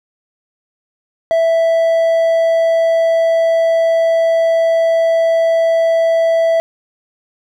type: tone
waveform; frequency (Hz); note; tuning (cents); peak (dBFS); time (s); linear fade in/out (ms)
triangle; 659.3; E5; 0; -8; 1.31-6.6; 0
effects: none